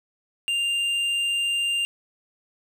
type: tone with hard clipping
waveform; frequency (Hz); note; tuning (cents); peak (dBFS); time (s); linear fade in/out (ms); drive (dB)
triangle; 2794; F7; 0; -23; 0.48-1.85; 0; 9
effects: none